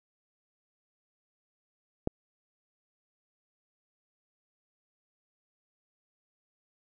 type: click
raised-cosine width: 2 ms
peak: -14 dBFS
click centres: 2.074 s
effects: none